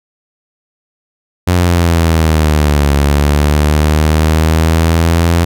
sawtooth linear two-way sweep, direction down then up, 90 to 70.8 to 85.3 Hz, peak -4 dBFS, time 1.47-5.45 s, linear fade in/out 10 ms, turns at 2.93 s, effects none

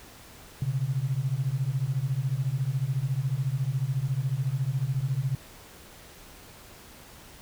sine beating tone pair, 126.2 / 140.2 Hz, B2 / C#3, +38 / +20 cents, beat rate 14 Hz, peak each -28 dBFS, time 0.62-5.35 s, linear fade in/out 2 ms, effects pink hiss -49 dBFS RMS until 7.41 s

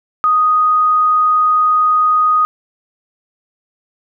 sine tone, 1244.5 Hz, D#6, in tune, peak -9 dBFS, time 0.24-2.45 s, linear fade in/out 0 ms, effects none

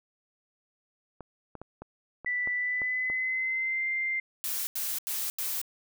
clicks, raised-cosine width 1 ms, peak -27 dBFS, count 8, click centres 1.207 / 1.553 / 1.616 / 1.82 / 2.247 / 2.474 / 2.818 / 3.1 s
sine tone with pitch glide, 1975.5 to 2093 Hz, B6 to C7, 0 to 0 cents, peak -27 dBFS, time 2.26-4.2 s, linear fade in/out 5 ms, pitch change +100 cents, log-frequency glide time 2.55-3.87 s
blue noise bursts, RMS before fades -32 dBFS, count 4, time 4.44-5.615 s, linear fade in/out 0 ms, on 230 ms, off 85 ms
effects none

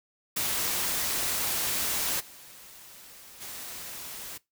white noise with level steps, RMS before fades -29 / -49 / -40 dBFS, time 0.36-4.38 s, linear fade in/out 10 ms, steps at 2.19 / 3.4 s, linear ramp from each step 20 ms, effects noise-tail reverb RT60 0.2 s tail -21 dB re dry

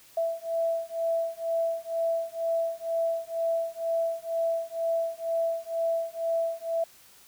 sine beating tone pair, 662 / 664.1 Hz, E5 / E5, +7 / +13 cents, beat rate 2.1 Hz, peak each -29 dBFS, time 0.17-6.84 s, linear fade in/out 5 ms, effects white hiss -55 dBFS RMS until 7.27 s

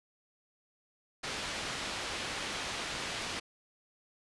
white low-pass noise, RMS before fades -38 dBFS, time 1.23-3.4 s, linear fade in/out 10 ms, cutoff 4000 Hz, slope 12 dB/octave, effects resampled to 24000 Hz

